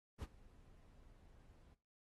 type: noise with ADSR envelope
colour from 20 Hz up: brown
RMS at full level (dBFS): -41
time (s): 0.18-1.75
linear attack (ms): 51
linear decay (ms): 28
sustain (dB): -23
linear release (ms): 20
effects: noise-tail reverb RT60 0.3 s tail -17 dB re dry + AAC 32 kbps